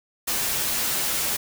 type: noise with comb filter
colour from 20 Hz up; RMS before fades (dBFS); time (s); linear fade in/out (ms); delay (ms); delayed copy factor
white; -25; 0.27-1.37; 10; 11; -0.55
effects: none